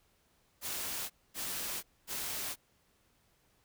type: noise bursts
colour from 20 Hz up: white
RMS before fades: -38 dBFS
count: 3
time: 0.61-2.56 s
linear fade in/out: 50 ms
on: 490 ms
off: 240 ms
effects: pink hiss -71 dBFS RMS until 3.64 s